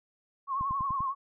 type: tone with vibrato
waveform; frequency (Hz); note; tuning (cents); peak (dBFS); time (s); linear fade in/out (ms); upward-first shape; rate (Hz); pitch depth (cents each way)
sine; 1081; C#6; -44; -28; 0.47-1.15; 50; triangle; 11; 80
type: click train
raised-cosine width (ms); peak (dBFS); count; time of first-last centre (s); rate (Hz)
5; -27; 5; 0.61-1.006; 10.1
effects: none